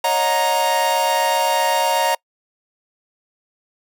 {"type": "chord", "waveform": "45% pulse", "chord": "D# minor seventh", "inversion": "third", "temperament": "equal with one note detuned", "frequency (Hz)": [554.4, 622.3, 721.4, 932.3], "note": ["C#5", "D#5", "F#5", "A#5"], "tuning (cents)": [0, 0, -44, 0], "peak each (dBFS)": [-24, -24, -24, -18], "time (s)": [0.04, 2.15], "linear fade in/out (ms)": 5, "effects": ["noise-tail reverb RT60 0.1 s tail -26 dB re dry"]}